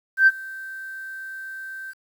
sine tone with ADSR envelope, 1558 Hz, G6, 11 cents flat, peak -8 dBFS, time 0.17-1.94 s, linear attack 100 ms, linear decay 37 ms, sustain -24 dB, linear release 41 ms, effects tanh soft clip ceiling -5 dBFS + 8-bit

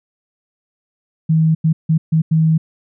sine tone bursts at uneven times, 159.7 Hz, D#3, 45 cents sharp, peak -10 dBFS, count 5, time 1.29-1.55 / 1.64-1.73 / 1.89-1.98 / 2.12-2.22 / 2.31-2.58 s, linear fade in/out 10 ms, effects none

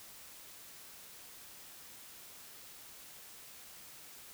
silence, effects white hiss -53 dBFS RMS until 4.33 s

